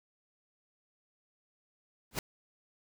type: noise with exponential growth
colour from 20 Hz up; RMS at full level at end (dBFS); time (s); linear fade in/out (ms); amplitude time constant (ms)
pink; -28; 2.11-2.19; 2; 16
effects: none